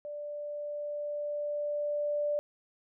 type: tone with level ramp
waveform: sine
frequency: 588 Hz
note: D5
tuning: 2 cents sharp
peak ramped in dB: -37 to -27 dBFS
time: 0.05-2.39 s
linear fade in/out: 0 ms
effects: none